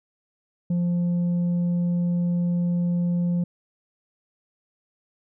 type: tone with tanh clipping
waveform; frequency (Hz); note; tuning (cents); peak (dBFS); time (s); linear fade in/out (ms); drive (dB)
sine; 174.61; F3; 0; -21; 0.7-3.44; 5; 3
effects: none